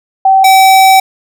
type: tone pair in turn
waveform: sine / square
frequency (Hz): 770 / 766.8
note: G5 / G5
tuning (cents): -31 / -38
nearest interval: unison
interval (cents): 7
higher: first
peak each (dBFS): -3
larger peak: neither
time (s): 0.25-0.44 / 0.44-1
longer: second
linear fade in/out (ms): 5
effects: none